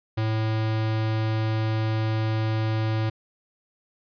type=tone; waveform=square; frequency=110 Hz; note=A2; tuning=in tune; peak=-23 dBFS; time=0.17-3.1 s; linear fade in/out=10 ms; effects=resampled to 11025 Hz